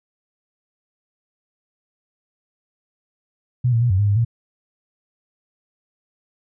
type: tone with pitch steps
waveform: sine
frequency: 124.3 / 115.3 / 121.3 / 93.7 / 102.9 / 101.5 / 116.3 Hz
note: B2 / A#2 / B2 / F#2 / G#2 / G#2 / A#2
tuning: +12 / -19 / -31 / +22 / -16 / -39 / -4 cents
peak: -14 dBFS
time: 3.64-4.249 s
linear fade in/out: 10 ms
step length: 87 ms
effects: none